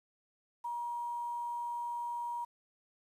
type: tone with quantisation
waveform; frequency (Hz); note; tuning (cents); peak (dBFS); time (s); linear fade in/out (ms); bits
sine; 952; A#5; +36; -35; 0.64-2.45; 10; 10
effects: resampled to 32000 Hz